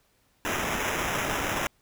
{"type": "noise with sample-and-hold", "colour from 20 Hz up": "blue", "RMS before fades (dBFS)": -29, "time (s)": [0.45, 1.67], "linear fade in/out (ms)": 0, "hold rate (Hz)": 4410, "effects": ["pink hiss -67 dBFS RMS until 1.81 s"]}